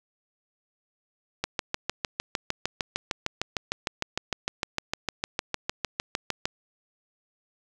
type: click train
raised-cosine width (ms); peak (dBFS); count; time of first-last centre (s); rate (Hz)
0.2; -9; 34; 1.44-6.455; 6.58
effects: none